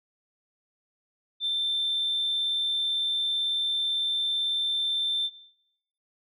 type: tone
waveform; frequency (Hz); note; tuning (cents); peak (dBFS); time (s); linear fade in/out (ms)
sine; 3561; A7; +20; -24; 1.4-5.3; 50
effects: noise-tail reverb RT60 0.8 s tail -18 dB re dry + tanh soft clip ceiling -20 dBFS

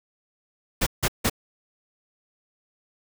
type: noise bursts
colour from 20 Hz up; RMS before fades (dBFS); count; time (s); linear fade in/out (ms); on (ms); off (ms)
pink; -22; 3; 0.81-1.298; 10; 56; 160
effects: none

